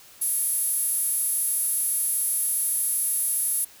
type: tone with high-pass filter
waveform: sawtooth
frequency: 466.2 Hz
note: A#4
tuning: in tune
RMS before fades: -25 dBFS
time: 0.21-3.65 s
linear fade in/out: 10 ms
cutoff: 11000 Hz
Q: 8.1
effects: white hiss -50 dBFS RMS until 3.8 s